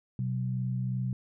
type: tone pair together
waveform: sine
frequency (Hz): 126.2 / 189.09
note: B2 / F#3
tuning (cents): +38 / +38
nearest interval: perfect fifth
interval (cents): 700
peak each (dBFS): -29 / -35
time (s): 0.19-1.13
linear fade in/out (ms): 2
effects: none